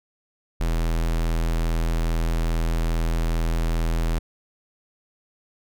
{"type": "tone", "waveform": "square", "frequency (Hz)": 41.2, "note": "E1", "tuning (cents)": 0, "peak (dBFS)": -21, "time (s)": [0.6, 4.19], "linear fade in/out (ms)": 10, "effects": []}